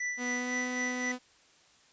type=tone with tremolo; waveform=square; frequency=1975.5 Hz; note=B6; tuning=in tune; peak=-31 dBFS; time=0-1.12 s; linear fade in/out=5 ms; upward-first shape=sine; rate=3.9 Hz; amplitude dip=60%
type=tone with pitch glide; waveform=sawtooth; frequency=246.9 to 250.6 Hz; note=B3 to B3; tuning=0 to +25 cents; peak=-30 dBFS; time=0.17-1.19 s; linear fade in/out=50 ms; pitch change=+25 cents; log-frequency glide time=0.35-0.55 s
effects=white hiss -62 dBFS RMS until 1.92 s + resampled to 16000 Hz